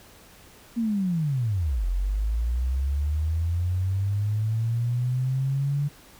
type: linear two-way sweep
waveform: sine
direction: down then up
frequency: 238 to 43.18 to 145.4 Hz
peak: -22 dBFS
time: 0.76-5.89 s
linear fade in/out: 20 ms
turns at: 1.86 s
effects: pink hiss -51 dBFS RMS until 6.19 s